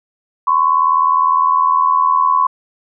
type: tone pair together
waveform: sine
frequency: 1023 / 1102.8 Hz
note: C6 / C#6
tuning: -39 / -9 cents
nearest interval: minor second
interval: 130 cents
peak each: -13 dBFS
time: 0.47-2.47 s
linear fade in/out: 5 ms
effects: none